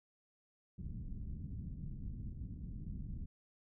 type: low-pass noise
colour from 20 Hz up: pink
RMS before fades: -44 dBFS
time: 0.78-3.26 s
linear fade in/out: 10 ms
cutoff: 210 Hz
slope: 24 dB/octave
effects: none